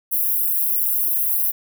white high-pass noise, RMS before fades -20 dBFS, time 0.11-1.52 s, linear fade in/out 20 ms, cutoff 11000 Hz, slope 48 dB/octave, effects none

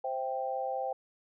sine chord, C major, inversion none, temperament equal, 523.3 / 659.3 / 784 Hz, C5 / E5 / G5, 0 / 0 / 0 cents, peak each -35 / -39 / -34 dBFS, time 0.04-0.93 s, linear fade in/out 5 ms, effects none

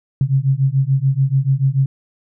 sine beating tone pair, 131.9 / 138.8 Hz, C3 / C#3, +14 / +3 cents, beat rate 6.9 Hz, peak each -16 dBFS, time 0.21-1.86 s, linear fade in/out 2 ms, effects none

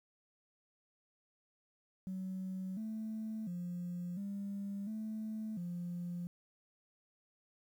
sine tone with pitch steps, 187.8 / 219 / 176.4 / 199.7 / 217.7 / 175.1 Hz, F#3 / A3 / F3 / G3 / A3 / F3, +26 / -8 / +18 / +32 / -18 / +5 cents, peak -37 dBFS, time 2.07-6.27 s, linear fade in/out 0 ms, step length 700 ms, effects tanh soft clip ceiling -34 dBFS + 11-bit

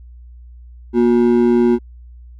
triangle ring-modulated tone, 299.7 Hz, D4, 35 cents sharp, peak -5 dBFS, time 0.93-1.79 s, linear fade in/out 50 ms, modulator 61.3 Hz, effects added 60 Hz sine -36 dBFS peak until 2.39 s

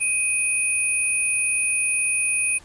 sine tone pair together, 2508 / 9469 Hz, D#7 / D9, +13 / +13 cents, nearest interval octave + major seventh, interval 2300 cents, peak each -22 dBFS, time 0-2.59 s, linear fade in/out 20 ms, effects pink hiss -50 dBFS RMS until 2.64 s + resampled to 24000 Hz

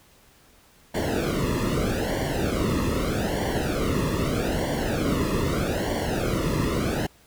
brown noise with flanger, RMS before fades -25 dBFS, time 0.94-7.07 s, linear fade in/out 10 ms, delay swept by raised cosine 0.78 to 1.33 ms, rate 0.8 Hz, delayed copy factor -0.95, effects pink hiss -56 dBFS RMS until 7.26 s

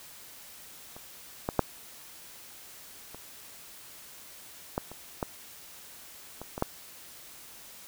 clicks, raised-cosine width 1 ms, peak -30 / -14 / -7 / -29 / -14 / -28 / -15 / -25 / -21 / -11 dBFS, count 10, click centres 0.965 / 1.489 / 1.593 / 3.146 / 4.779 / 4.916 / 5.228 / 6.416 / 6.579 / 6.624 s, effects white hiss -49 dBFS RMS until 7.87 s

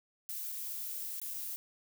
violet noise with dropouts, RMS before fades -40 dBFS, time 0.29-1.56 s, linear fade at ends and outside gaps 0 ms, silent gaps 0.519-0.523 / 1.2-1.216 / 1.338-1.342 s, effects none

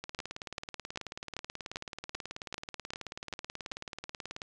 two click trains, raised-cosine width 0.2 ms, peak -19 / -22 dBFS, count 10 / 82, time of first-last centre 0.19-3.719 / 0.04-4.418 s, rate 2.55 / 18.5 Hz, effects resampled to 22050 Hz

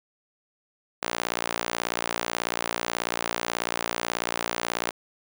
sawtooth tone with high-pass filter, 58.27 Hz, A#1, in tune, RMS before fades -30 dBFS, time 1.02-4.91 s, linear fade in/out 10 ms, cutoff 590 Hz, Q 0.6, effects none

